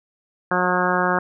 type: harmonic tone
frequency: 180.7 Hz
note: F#3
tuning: 41 cents flat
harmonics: 1 / 2 / 3 / 4 / 5 / 6 / 7 / 8 / 9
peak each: -26 / -26 / -26 / -26 / -26 / -26 / -26 / -26 / -26 dBFS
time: 0.51-1.19 s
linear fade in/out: 2 ms
effects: none